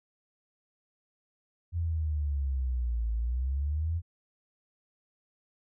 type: exponential two-way sweep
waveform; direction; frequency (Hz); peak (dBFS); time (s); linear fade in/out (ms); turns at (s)
sine; down then up; 86.6 to 55 to 86.6; -27; 1.72-4.02; 50; 3.12
effects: none